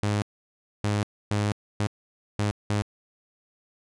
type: tone bursts at uneven times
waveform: sawtooth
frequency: 103.83 Hz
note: G#2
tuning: in tune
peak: -19 dBFS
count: 6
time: 0.03-0.22 / 0.84-1.03 / 1.31-1.52 / 1.8-1.87 / 2.39-2.51 / 2.7-2.82 s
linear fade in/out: 0 ms
effects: resampled to 22050 Hz